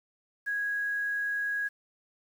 sine tone with quantisation, 1655 Hz, G#6, 6 cents flat, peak -28 dBFS, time 0.46-1.69 s, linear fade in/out 20 ms, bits 9, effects none

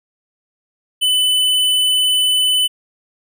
square tone, 3006 Hz, F#7, 27 cents sharp, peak -13 dBFS, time 1.01-2.68 s, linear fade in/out 20 ms, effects none

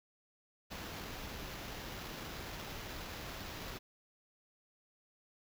pink noise with sample-and-hold, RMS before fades -45 dBFS, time 0.7-3.79 s, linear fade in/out 20 ms, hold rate 8820 Hz, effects none

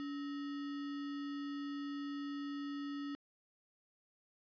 sine tone with sample-and-hold, 284.7 Hz, C#4, 46 cents sharp, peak -39 dBFS, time 0-3.15 s, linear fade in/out 0 ms, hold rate 1575 Hz, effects resampled to 11025 Hz

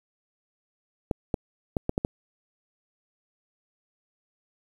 clicks, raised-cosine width 2 ms, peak -11 dBFS, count 6, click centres 1.112 / 1.342 / 1.768 / 1.894 / 1.979 / 2.049 s, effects 8-bit

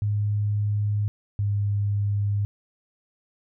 sine tone pair in turn, 103.83 / 101.93 Hz, G#2 / G#2, 0 / -32 cents, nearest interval unison, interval 32 cents, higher first, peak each -21 dBFS, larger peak neither, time 0.02-1.08 / 1.39-2.45 s, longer neither, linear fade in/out 0 ms, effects none

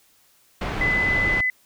pink low-pass noise, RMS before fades -27 dBFS, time 0.61-1.41 s, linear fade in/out 5 ms, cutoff 2500 Hz, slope 12 dB/octave
sine tone, 2012 Hz, B6, 32 cents sharp, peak -19 dBFS, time 0.81-1.5 s, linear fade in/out 2 ms
effects white hiss -59 dBFS RMS until 1.65 s

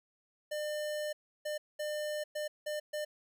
square tone bursts at uneven times, 600 Hz, D5, 37 cents sharp, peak -35 dBFS, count 6, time 0.51-1.13 / 1.45-1.58 / 1.79-2.24 / 2.35-2.48 / 2.66-2.8 / 2.93-3.05 s, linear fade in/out 10 ms, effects none

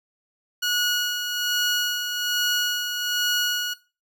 15% pulse tone with tremolo, 1454 Hz, F#6, 31 cents flat, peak -14 dBFS, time 0.62-3.74 s, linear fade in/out 10 ms, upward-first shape sine, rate 1.2 Hz, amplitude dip 50%, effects noise-tail reverb RT60 0.3 s tail -17 dB re dry

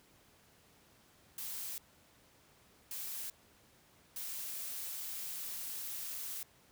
blue noise bursts at uneven times, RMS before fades -42 dBFS, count 3, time 1.38-1.78 / 2.91-3.3 / 4.16-6.43 s, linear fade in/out 2 ms, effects pink hiss -65 dBFS RMS until 6.71 s + high-pass 60 Hz 12 dB/octave

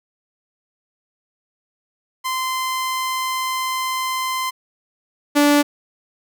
sawtooth tone pair in turn, 1036 / 290.7 Hz, C6 / D4, -17 / -18 cents, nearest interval octave + minor seventh, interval 2201 cents, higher first, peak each -17 / -8 dBFS, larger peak second, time 2.24-4.51 / 5.35-5.63 s, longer first, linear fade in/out 20 ms, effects none

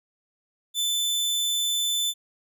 sawtooth tone, 3520 Hz, A7, in tune, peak -20 dBFS, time 0.74-2.14 s, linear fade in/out 50 ms, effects none

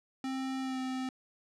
square tone with pitch glide, 264 to 259.3 Hz, C4 to C4, +16 to -15 cents, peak -34 dBFS, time 0.24-1.09 s, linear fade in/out 2 ms, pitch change -31 cents, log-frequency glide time 0.61-0.79 s, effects low-pass 7000 Hz 12 dB/octave

